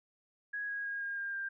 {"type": "tone with pitch steps", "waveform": "sine", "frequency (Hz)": [1661, 1646.7, 1632.5, 1618.4, 1604.4, 1590.6], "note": ["G#6", "G#6", "G#6", "G#6", "G6", "G6"], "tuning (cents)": [0, -15, -30, -45, 40, 25], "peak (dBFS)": -35, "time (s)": [0.53, 1.49], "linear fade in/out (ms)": 10, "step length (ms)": 160, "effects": []}